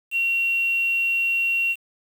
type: tone with quantisation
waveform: sine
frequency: 2740 Hz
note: F7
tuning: 34 cents flat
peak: -19 dBFS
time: 0.11-1.76 s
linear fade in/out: 50 ms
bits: 7
effects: none